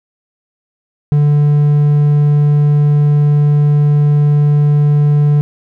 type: tone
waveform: triangle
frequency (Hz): 146.83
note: D3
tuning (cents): 0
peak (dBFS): -5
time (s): 1.12-5.41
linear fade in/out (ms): 0
effects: none